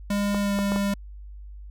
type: tone with pitch glide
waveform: square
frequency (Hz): 202.6 to 200.2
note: G#3 to G3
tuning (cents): -43 to +37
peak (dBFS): -23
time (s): 0.1-0.94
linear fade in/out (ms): 5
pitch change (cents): -20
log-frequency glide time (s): 0.4-0.55
type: clicks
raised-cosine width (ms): 1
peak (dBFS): -16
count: 4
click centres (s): 0.346 / 0.589 / 0.72 / 0.761
effects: added 50 Hz sine -38 dBFS peak until 1.7 s